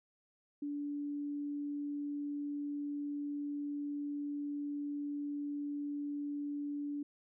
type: tone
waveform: sine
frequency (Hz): 289.4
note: D4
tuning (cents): -25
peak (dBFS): -36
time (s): 0.62-7.03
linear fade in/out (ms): 5
effects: none